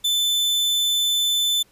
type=tone; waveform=40% pulse; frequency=3520 Hz; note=A7; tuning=in tune; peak=-17 dBFS; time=0.04-1.63 s; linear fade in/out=10 ms; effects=pink hiss -58 dBFS RMS until 1.71 s + resampled to 32000 Hz